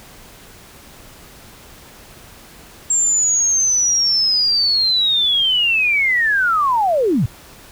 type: linear sweep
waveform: sine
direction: down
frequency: 7459 to 92.9 Hz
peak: -13 dBFS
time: 2.9-7.26 s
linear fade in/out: 5 ms
effects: pink hiss -42 dBFS RMS until 7.71 s